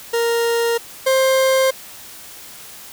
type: tone pair in turn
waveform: 40% pulse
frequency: 466.2 / 527.8 Hz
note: A#4 / C5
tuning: 0 / +15 cents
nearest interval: major second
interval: 215 cents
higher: second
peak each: -15 / -12 dBFS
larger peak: second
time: 0.13-0.78 / 1.06-1.71 s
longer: neither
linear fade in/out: 10 ms
effects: white hiss -38 dBFS RMS until 2.92 s